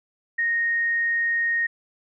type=tone; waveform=sine; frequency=1860 Hz; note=A#6; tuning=4 cents flat; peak=-20 dBFS; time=0.38-1.67 s; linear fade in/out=10 ms; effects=none